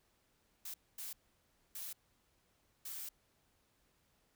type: noise bursts at uneven times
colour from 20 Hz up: blue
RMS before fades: -45 dBFS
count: 4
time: 0.65-0.74 / 0.98-1.13 / 1.75-1.93 / 2.85-3.09 s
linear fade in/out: 5 ms
effects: pink hiss -75 dBFS RMS until 4.35 s

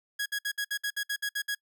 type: tone bursts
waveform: sawtooth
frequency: 1660 Hz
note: G#6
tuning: 1 cent flat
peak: -25 dBFS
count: 11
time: 0.19-1.55 s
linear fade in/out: 10 ms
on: 70 ms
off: 59 ms
effects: noise-tail reverb RT60 0.1 s tail -25 dB re dry

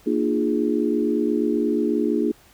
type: chord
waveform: sine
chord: Bb dominant seventh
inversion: none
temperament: equal with one note detuned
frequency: 233.1 / 300.7 / 349.2 / 415.3 Hz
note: Bb3 / D4 / F4 / Ab4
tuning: 0 / +41 / 0 / 0 cents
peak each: -24 / -23 / -25 / -25 dBFS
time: 0.06-2.32 s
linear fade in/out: 10 ms
effects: pink hiss -53 dBFS RMS until 2.53 s

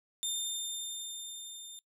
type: tone with level ramp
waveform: 20% pulse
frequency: 3611 Hz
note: A7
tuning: 44 cents sharp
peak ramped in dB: -26 to -40 dBFS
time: 0.23-1.79 s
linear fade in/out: 0 ms
effects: noise-tail reverb RT60 0.1 s tail -22 dB re dry

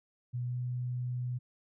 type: tone with pitch glide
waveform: sine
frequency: 122.8 to 124.08 Hz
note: B2 to B2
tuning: -9 to +9 cents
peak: -32 dBFS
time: 0.33-1.39 s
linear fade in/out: 20 ms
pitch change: +18 cents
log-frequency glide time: 0.45-0.56 s
effects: none

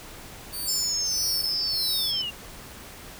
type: tone with tremolo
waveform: 5% pulse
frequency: 4563 Hz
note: C#8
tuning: 49 cents sharp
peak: -22 dBFS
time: 0.52-2.13 s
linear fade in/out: 20 ms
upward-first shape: sine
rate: 1.6 Hz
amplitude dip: 95%
type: linear sweep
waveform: sine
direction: down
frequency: 7459 to 2748 Hz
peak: -28 dBFS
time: 0.66-2.31 s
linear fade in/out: 20 ms
type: tone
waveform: sine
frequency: 5274 Hz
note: E8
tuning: in tune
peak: -26 dBFS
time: 0.68-2.22 s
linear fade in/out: 5 ms
effects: pink hiss -43 dBFS RMS until 3.19 s

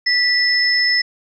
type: tone pair together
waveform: sine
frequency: 1964 / 5228 Hz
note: B6 / E8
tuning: -10 / -15 cents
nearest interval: octave + perfect fourth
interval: 1695 cents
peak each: -16 dBFS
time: 0.06-1.02 s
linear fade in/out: 10 ms
effects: none

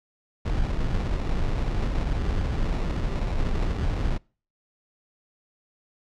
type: noise with sample-and-hold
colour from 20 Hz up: brown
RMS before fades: -25 dBFS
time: 0.45-4.18 s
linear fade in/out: 10 ms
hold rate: 1575 Hz
effects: noise-tail reverb RT60 0.4 s tail -26 dB re dry + low-pass 5000 Hz 12 dB/octave

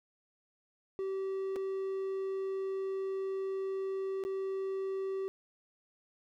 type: tone with dropouts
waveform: triangle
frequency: 385.4 Hz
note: G4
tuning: 29 cents flat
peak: -31 dBFS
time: 0.99-5.28 s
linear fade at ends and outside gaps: 0 ms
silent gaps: 1.559-1.563 / 4.238-4.25 s
effects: none

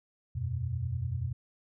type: chord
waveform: sine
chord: E suspended second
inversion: none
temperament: equal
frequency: 82.41 / 92.5 / 123.47 Hz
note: E2 / F#2 / B2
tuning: 0 / 0 / 0 cents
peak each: -37 / -35 / -33 dBFS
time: 0.35-1.33 s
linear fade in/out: 10 ms
effects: none

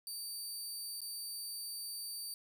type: tone with dropouts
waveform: 20% pulse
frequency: 4622 Hz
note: D8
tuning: 28 cents flat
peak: -35 dBFS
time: 0.07-2.34 s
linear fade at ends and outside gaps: 1 ms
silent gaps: 1.006-1.016 s
effects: 12-bit

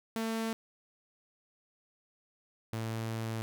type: tone pair in turn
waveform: sawtooth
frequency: 224.7 / 112.35 Hz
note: A3 / A2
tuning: +37 / +37 cents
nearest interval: octave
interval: 1200 cents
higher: first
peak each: -28 / -30 dBFS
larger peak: first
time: 0.16-0.53 / 2.73-3.42 s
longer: second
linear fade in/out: 0 ms
effects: none

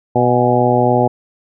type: harmonic tone with a mistuned harmonic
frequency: 123.47 Hz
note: B2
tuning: in tune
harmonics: 1 / 2 / 3 / 4 / 5 / 6 / 7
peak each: -18 / -18 / -18 / -18 / -18 / -18 / -18 dBFS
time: 0.15-1.08 s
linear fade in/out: 10 ms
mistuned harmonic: 7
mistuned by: -55 cents
effects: none

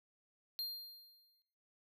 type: tone with exponential decay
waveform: square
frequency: 4200 Hz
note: C8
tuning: 6 cents sharp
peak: -37 dBFS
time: 0.59-1.42 s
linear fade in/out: 0 ms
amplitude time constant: 180 ms
effects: noise-tail reverb RT60 0.7 s tail -17 dB re dry

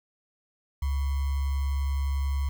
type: tone with sample-and-hold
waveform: sine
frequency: 69.3 Hz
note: C#2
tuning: in tune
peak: -24 dBFS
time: 0.82-2.49 s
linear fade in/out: 5 ms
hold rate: 1050 Hz
effects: none

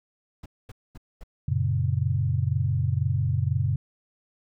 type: noise bursts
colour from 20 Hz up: brown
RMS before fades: -40 dBFS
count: 4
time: 0.43-1.236 s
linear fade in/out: 5 ms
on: 29 ms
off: 230 ms
type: chord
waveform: sine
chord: F# major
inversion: none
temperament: equal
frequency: 92.5 / 116.54 / 138.59 Hz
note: F#2 / A#2 / C#3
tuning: 0 / 0 / 0 cents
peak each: -26 / -26 / -26 dBFS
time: 1.48-3.76 s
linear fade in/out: 5 ms
effects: none

